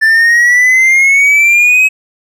triangle exponential sweep, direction up, 1760 to 2561 Hz, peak -3 dBFS, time 0.01-1.89 s, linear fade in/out 20 ms, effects none

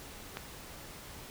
click, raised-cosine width 0.3 ms, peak -21 dBFS, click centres 0.371 s, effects pink hiss -48 dBFS RMS until 1.3 s

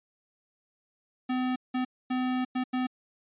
square tone bursts at uneven times, 254.3 Hz, C4, 49 cents flat, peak -27 dBFS, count 5, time 1.29-1.56 / 1.74-1.85 / 2.1-2.45 / 2.55-2.64 / 2.73-2.87 s, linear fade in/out 10 ms, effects resampled to 8000 Hz

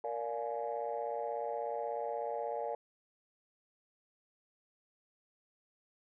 sine chord, Bb dominant seventh, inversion none, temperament just, 466.2 / 582.7 / 699.2 / 839.1 Hz, Bb4 / D5 / F5 / Ab5, 0 / -14 / +2 / +18 cents, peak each -39 / -39 / -40 / -40 dBFS, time 0.04-2.75 s, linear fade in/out 2 ms, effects tanh soft clip ceiling -26 dBFS

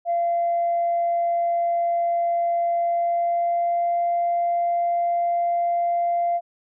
sine tone with pitch glide, 687 to 691.8 Hz, F5 to F5, -29 to -17 cents, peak -18 dBFS, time 0.05-6.41 s, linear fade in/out 50 ms, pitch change +12 cents, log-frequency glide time 2.74-4.01 s, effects tanh soft clip ceiling -15 dBFS

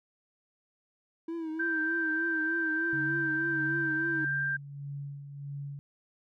triangle tone with vibrato, 324.6 Hz, E4, 27 cents flat, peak -31 dBFS, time 1.28-4.25 s, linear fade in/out 5 ms, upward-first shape triangle, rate 3.3 Hz, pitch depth 72 cents each way
sine tone with pitch glide, 1568 to 1583.5 Hz, G6 to G6, 0 to +17 cents, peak -28 dBFS, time 1.59-4.57 s, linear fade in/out 10 ms, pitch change +17 cents, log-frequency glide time 4.01-4.34 s
sine tone with tremolo, 141.6 Hz, C#3, 37 cents sharp, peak -35 dBFS, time 2.93-5.79 s, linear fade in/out 0 ms, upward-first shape sine, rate 1.6 Hz, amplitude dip 55%
effects none

